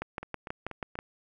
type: two click trains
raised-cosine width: 0.5 ms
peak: -24 / -18 dBFS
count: 4 / 7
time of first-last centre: 0.23-0.955 / 0.02-0.989 s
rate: 4.14 / 6.19 Hz
effects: none